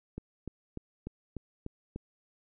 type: click train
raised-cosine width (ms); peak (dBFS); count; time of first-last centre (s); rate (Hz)
3; -25; 7; 0.18-1.96; 3.37
effects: none